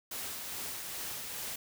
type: noise with tremolo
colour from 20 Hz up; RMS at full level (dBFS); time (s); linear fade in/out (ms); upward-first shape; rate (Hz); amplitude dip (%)
white; -39; 0.11-1.56; 5; sine; 2.4; 25
effects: none